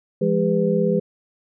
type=tone cluster; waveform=sine; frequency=171.6 / 207.9 / 403.1 / 499 Hz; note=F3 / G#3 / G4 / B4; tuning=-30 / +2 / +48 / +18 cents; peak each=-22 dBFS; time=0.21-1 s; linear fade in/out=10 ms; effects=none